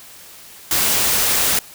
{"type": "noise", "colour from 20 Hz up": "white", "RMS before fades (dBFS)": -17, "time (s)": [0.71, 1.59], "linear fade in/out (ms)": 2, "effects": ["white hiss -41 dBFS RMS until 1.74 s"]}